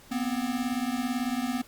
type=beating tone pair; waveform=square; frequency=240.1 / 258.1 Hz; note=B3 / C4; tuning=-49 / -23 cents; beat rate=18 Hz; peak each=-31 dBFS; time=0.11-1.62 s; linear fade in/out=10 ms; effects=pink hiss -53 dBFS RMS until 1.67 s + Opus 48 kbps